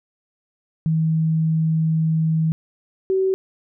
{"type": "tone pair in turn", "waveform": "sine", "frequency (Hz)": [160, 380.5], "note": ["D#3", "F#4"], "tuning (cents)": [49, 48], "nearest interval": "octave + minor third", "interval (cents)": 1499, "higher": "second", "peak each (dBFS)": -16, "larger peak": "neither", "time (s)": [[0.86, 2.52], [3.1, 3.34]], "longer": "first", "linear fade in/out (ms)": 0, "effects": []}